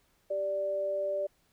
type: tone pair together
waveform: sine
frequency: 392 / 587.3 Hz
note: G4 / D5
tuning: 0 / 0 cents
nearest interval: perfect fifth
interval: 700 cents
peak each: -39 / -29 dBFS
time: 0.3-1.27 s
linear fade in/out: 10 ms
effects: pink hiss -70 dBFS RMS until 1.52 s